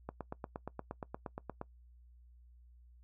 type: click train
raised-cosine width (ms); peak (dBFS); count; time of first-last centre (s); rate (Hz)
1; -26; 14; 0.09-1.614; 8.53
effects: noise-tail reverb RT60 0.1 s tail -21 dB re dry + added 60 Hz sine -57 dBFS peak until 3.03 s